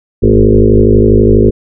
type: tone with frequency modulation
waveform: sine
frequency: 232.2 Hz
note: A#3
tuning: 7 cents flat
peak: -3 dBFS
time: 0.22-1.51 s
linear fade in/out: 20 ms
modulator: 52.2 Hz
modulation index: 4.2
effects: none